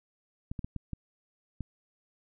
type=clicks; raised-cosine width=5 ms; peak=-23 dBFS; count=6; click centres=0.515 / 0.592 / 0.645 / 0.763 / 0.933 / 1.607 s; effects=none